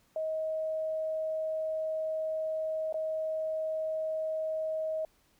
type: tone with dropouts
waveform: sine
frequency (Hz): 632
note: D#5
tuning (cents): +27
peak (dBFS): -30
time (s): 0.16-5.05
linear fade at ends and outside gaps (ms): 2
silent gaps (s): 2.926-2.942
effects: pink hiss -68 dBFS RMS until 5.39 s